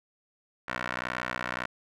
15% pulse tone with band-pass filter, 61.74 Hz, B1, in tune, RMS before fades -34 dBFS, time 0.68-1.66 s, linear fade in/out 5 ms, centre 1600 Hz, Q 1.7, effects none

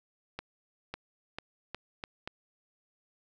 accelerating click train, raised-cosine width 0.3 ms, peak -21 dBFS, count 6, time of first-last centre 0.39-2.275 s, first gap 550 ms, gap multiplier 0.81, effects none

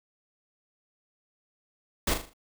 pink noise with echo, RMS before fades -26 dBFS, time 2.07-2.14 s, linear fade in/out 5 ms, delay 39 ms, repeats 5, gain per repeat -7 dB, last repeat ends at 2.335 s, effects none

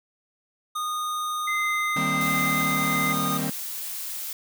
square tone, 1231 Hz, D#6, 19 cents flat, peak -27 dBFS, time 0.75-3.38 s, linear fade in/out 10 ms
sine tone with tremolo, 2073 Hz, C7, 17 cents flat, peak -24 dBFS, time 1.47-3.13 s, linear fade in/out 10 ms, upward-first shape triangle, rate 1.3 Hz, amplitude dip 30%
45% pulse chord, C minor seventh, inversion first, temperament equal with one note detuned, 155.56 / 196 / 233.1 / 264.4 Hz, Eb3 / G3 / Bb3 / C4, 0 / 0 / 0 / +18 cents, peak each -31 / -32 / -34 / -31 dBFS, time 1.96-3.5 s, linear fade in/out 5 ms
blue noise, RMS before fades -33 dBFS, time 2.21-4.33 s, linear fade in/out 2 ms
effects none

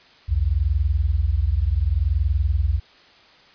sine tone pair together, 61.74 / 82.41 Hz, B1 / E2, 0 / 0 cents, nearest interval perfect fourth, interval 500 cents, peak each -20 dBFS, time 0.28-2.8 s, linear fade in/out 20 ms, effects white hiss -51 dBFS RMS until 3.54 s + resampled to 11025 Hz

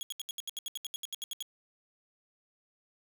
sawtooth tone bursts, 3322 Hz, G#7, in tune, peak -32 dBFS, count 16, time 0.01-1.425 s, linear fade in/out 0 ms, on 20 ms, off 73 ms, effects none

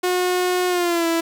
sawtooth tone with pitch glide, 362 to 332 Hz, F#4 to E4, -38 to +12 cents, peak -14 dBFS, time 0.03-1.21 s, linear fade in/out 10 ms, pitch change -150 cents, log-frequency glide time 0.68-1.07 s, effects 7-bit

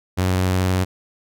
sawtooth tone with vibrato, 92.5 Hz, F#2, in tune, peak -13 dBFS, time 0.17-0.85 s, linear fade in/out 20 ms, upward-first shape triangle, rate 19 Hz, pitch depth 36 cents each way, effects none

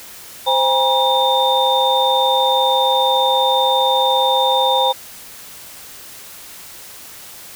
sine tone cluster, 522 / 810 / 956 / 3621 Hz, C5 / G#5 / A#5 / A7, -4 / -43 / +43 / +49 cents, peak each -18 dBFS, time 0.46-4.93 s, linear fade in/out 20 ms, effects white hiss -37 dBFS RMS until 7.55 s

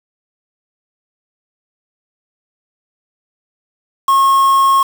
triangle tone with quantisation, 1085 Hz, C#6, 37 cents flat, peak -6 dBFS, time 4.08-4.83 s, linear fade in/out 5 ms, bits 4, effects none

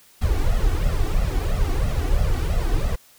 brown noise with flanger, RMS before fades -20 dBFS, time 0.21-2.96 s, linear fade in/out 10 ms, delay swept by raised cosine 1.5 to 2.7 ms, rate 3 Hz, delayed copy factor +0.85, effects white hiss -53 dBFS RMS until 3.18 s

